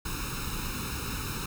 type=noise with comb filter; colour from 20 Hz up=pink; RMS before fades=-34 dBFS; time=0.05-1.46 s; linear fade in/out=5 ms; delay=0.76 ms; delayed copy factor=+0.85; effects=none